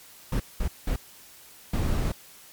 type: noise bursts at uneven times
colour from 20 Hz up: brown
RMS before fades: -25 dBFS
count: 4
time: 0.32-0.4 / 0.6-0.68 / 0.87-0.96 / 1.73-2.12 s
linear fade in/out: 5 ms
effects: white hiss -50 dBFS RMS until 2.52 s + MP3 96 kbps